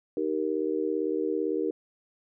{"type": "chord", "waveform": "sine", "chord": "Eb major", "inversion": "none", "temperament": "just", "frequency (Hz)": [311.1, 388.9, 466.7], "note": ["Eb4", "G4", "Bb4"], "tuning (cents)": [0, -14, 2], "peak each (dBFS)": -30, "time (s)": [0.17, 1.71], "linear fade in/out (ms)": 2, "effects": []}